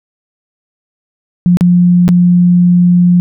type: tone with dropouts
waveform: sine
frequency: 176.8 Hz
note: F3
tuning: 22 cents sharp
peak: -4 dBFS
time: 1.46-3.2 s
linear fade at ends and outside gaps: 0 ms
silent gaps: 1.571-1.609 / 2.08-2.089 s
effects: none